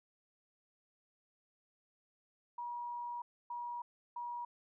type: tone bursts at uneven times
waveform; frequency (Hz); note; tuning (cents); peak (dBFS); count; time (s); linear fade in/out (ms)
sine; 959; A#5; +49; -39; 3; 2.58-3.22 / 3.5-3.82 / 4.16-4.45; 5
effects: none